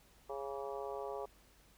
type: harmonic tone with a mistuned harmonic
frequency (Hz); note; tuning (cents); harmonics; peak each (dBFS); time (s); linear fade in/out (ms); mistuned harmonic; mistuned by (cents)
138; C#3; -7; 3 / 4 / 5 / 6 / 7 / 8; -43 / -45 / -47 / -49 / -50 / -51; 0.29-1.26; 10; 8; +70
effects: added 50 Hz sine -66 dBFS peak until 1.77 s + pink hiss -66 dBFS RMS until 1.77 s